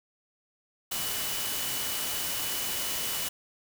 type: tone in noise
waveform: sine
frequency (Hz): 2960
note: F#7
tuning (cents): 0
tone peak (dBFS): -39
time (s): 0.91-3.29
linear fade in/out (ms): 10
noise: white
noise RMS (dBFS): -32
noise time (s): 0.91-3.29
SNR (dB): -10
effects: none